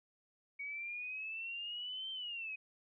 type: exponential two-way sweep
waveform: sine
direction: up then down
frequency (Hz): 2241 to 3136 to 2505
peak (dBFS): -40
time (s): 0.59-2.56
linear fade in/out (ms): 10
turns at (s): 2.11
effects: none